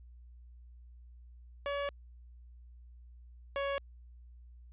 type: tone pair in turn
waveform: sawtooth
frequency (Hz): 567 / 557.3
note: C#5 / C#5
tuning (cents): +39 / +9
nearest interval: unison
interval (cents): 30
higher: first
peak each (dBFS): -29 / -28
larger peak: second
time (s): 1.66-1.89 / 3.56-3.78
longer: first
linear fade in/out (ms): 0
effects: added 60 Hz sine -51 dBFS peak until 4.72 s + resampled to 8000 Hz